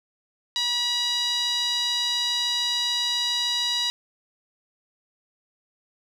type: tone with band-pass filter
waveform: sawtooth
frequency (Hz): 967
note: B5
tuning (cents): -37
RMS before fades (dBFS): -25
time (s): 0.56-3.9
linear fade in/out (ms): 0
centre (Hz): 4200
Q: 5.7
effects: none